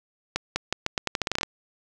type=accelerating click train; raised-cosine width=0.2 ms; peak=-7 dBFS; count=14; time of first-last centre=0.36-1.432 s; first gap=200 ms; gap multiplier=0.83; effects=none